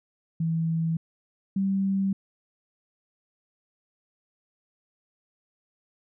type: tone pair in turn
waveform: sine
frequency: 163.4 / 194.32 Hz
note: E3 / G3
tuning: -15 / -15 cents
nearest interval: minor third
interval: 300 cents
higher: second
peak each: -23 / -22 dBFS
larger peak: second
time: 0.4-0.97 / 1.56-2.13 s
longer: neither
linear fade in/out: 5 ms
effects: none